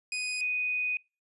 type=tone pair in turn; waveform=sawtooth / sine; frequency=2489 / 2489 Hz; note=D#7 / D#7; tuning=0 / 0 cents; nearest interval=unison; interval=0 cents; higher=neither; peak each=-27 dBFS; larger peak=neither; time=0.12-0.41 / 0.41-0.97 s; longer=second; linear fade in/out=2 ms; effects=noise-tail reverb RT60 0.3 s tail -26 dB re dry + resampled to 24000 Hz